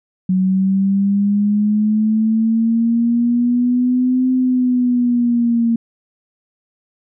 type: linear two-way sweep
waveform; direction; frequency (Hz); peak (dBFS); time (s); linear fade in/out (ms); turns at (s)
sine; up then down; 185 to 257.1 to 229.9; -12; 0.29-5.76; 5; 4.31
effects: none